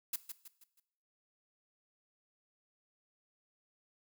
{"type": "noise with echo", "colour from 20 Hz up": "blue", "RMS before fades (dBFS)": -35, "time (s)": [0.13, 0.16], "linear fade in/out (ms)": 5, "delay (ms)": 160, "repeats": 4, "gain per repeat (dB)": -8, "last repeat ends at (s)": 0.8, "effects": ["noise-tail reverb RT60 0.7 s tail -17 dB re dry"]}